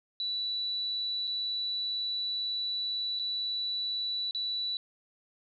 sine tone with dropouts, 3951 Hz, B7, in tune, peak -30 dBFS, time 0.2-4.77 s, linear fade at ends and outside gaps 1 ms, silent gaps 1.272-1.276 / 3.19-3.196 / 4.31-4.348 s, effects none

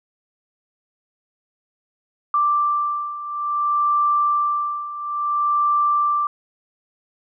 sine beating tone pair, 1176 / 1176.58 Hz, D6 / D6, +2 / +3 cents, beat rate 0.58 Hz, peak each -23 / -19 dBFS, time 2.34-6.27 s, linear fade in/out 2 ms, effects none

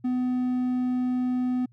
triangle tone, 251.1 Hz, B3, 29 cents sharp, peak -21 dBFS, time 0.04-1.66 s, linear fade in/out 10 ms, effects added 119 Hz sine -54 dBFS peak until 1.72 s

